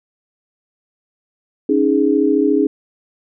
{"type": "chord", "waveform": "sine", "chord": "C# suspended second", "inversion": "none", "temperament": "equal", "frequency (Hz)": [277.2, 311.1, 415.3], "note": ["C#4", "D#4", "G#4"], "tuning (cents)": [0, 0, 0], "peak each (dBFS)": -16, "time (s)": [1.69, 2.67], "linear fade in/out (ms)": 5, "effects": []}